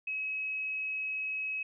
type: tone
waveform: sine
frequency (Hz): 2559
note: D#7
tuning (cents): +48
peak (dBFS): -32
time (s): 0.07-1.63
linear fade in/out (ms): 5
effects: none